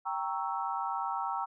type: chord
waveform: sine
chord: G diminished seventh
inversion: none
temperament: equal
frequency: 784 / 932.3 / 1108.7 / 1318.5 Hz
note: G5 / Bb5 / Db6 / Fb6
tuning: 0 / 0 / 0 / 0 cents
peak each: -36 / -35 / -39 / -37 dBFS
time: 0.05-1.46 s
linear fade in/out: 20 ms
effects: none